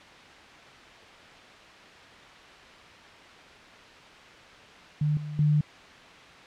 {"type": "tone with level steps", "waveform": "sine", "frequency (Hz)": 149.8, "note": "D3", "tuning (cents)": 35, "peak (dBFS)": [-22, -33, -19], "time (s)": [5.01, 5.61], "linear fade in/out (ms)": 5, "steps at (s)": [5.17, 5.39], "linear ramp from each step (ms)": 2, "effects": ["white hiss -48 dBFS RMS until 6.46 s", "low-pass 3000 Hz 12 dB/octave"]}